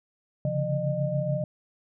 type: tone cluster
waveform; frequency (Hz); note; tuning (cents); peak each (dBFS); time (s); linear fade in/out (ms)
sine; 136.9 / 143.8 / 172.1 / 608; C#3 / D3 / F3 / D#5; -21 / -36 / -25 / -40; -29 / -31 / -32 / -29; 0.45-1.44; 2
effects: none